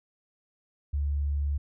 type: tone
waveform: sine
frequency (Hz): 71.8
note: D2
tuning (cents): -39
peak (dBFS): -25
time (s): 0.93-1.58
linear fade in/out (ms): 10
effects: none